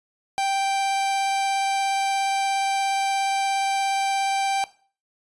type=tone with vibrato; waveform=45% pulse; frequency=784 Hz; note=G5; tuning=in tune; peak=-21 dBFS; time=0.38-4.64 s; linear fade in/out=0 ms; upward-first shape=triangle; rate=17 Hz; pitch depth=8 cents each way; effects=noise-tail reverb RT60 0.4 s tail -17 dB re dry + resampled to 24000 Hz